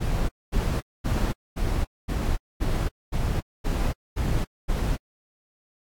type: noise bursts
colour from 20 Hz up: brown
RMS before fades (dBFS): -24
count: 10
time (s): 0-4.97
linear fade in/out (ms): 20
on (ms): 290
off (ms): 230
effects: AAC 64 kbps